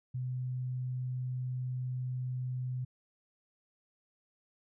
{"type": "tone", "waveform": "sine", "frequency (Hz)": 126.8, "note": "B2", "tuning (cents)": 46, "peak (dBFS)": -33, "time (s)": [0.14, 2.85], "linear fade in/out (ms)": 10, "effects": []}